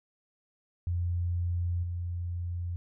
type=tone with level steps; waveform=sine; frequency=87.31 Hz; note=F2; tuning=in tune; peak=-27 / -31 dBFS; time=0.87-2.76 s; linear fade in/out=0 ms; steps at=1.83 s; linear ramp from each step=5 ms; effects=none